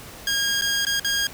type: tone with dropouts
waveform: 15% pulse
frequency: 1624 Hz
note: G#6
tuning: 39 cents flat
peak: -14 dBFS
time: 0.27-1.27 s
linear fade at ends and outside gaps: 2 ms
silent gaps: 0.612-0.62 / 0.851-0.867 / 0.997-1.046 s
effects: pink hiss -41 dBFS RMS until 1.33 s